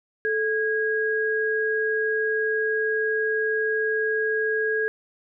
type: tone pair together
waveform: sine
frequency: 436.9 / 1643 Hz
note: A4 / G#6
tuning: -12 / -19 cents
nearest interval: octave + major seventh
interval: 2293 cents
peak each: -24 dBFS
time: 0.25-4.88 s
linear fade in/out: 0 ms
effects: none